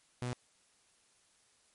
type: tone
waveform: sawtooth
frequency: 123.47 Hz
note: B2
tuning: in tune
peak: -31 dBFS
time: 0.22-0.33 s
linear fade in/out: 0 ms
effects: white hiss -69 dBFS RMS until 1.74 s + MP3 48 kbps